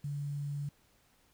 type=tone with quantisation; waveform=sine; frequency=143.7 Hz; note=D3; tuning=37 cents flat; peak=-34 dBFS; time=0.04-0.69 s; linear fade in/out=5 ms; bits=10; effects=pink hiss -68 dBFS RMS until 1.33 s